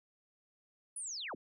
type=linear sweep; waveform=sine; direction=down; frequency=10200 to 126.6 Hz; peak=-39 dBFS; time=0.96-1.35 s; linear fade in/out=5 ms; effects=none